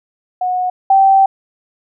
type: tone pair in turn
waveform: sine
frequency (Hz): 731 / 776.7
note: F#5 / G5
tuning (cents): -21 / -16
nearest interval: minor second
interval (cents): 105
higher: second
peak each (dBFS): -14 / -6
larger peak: second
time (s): 0.41-0.7 / 0.9-1.26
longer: second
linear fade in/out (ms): 5
effects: none